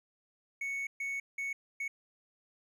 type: tone bursts at uneven times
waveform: triangle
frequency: 2217 Hz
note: C#7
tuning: in tune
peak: -32 dBFS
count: 4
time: 0.61-0.87 / 1-1.2 / 1.38-1.53 / 1.8-1.88 s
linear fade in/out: 5 ms
effects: none